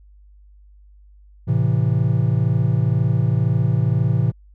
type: chord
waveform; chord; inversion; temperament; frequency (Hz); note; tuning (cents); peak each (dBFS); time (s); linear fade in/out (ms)
triangle; A minor; none; just; 110 / 132 / 165; A2 / C3 / E3; 0 / +16 / +2; -17 / -17 / -20; 1.47-4.32; 20
effects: added 50 Hz sine -45 dBFS peak until 4.54 s